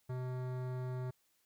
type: tone with hard clipping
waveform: sine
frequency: 127 Hz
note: B2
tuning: 49 cents sharp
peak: -39 dBFS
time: 0.09-1.11 s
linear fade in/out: 10 ms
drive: 17 dB
effects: white hiss -75 dBFS RMS until 1.45 s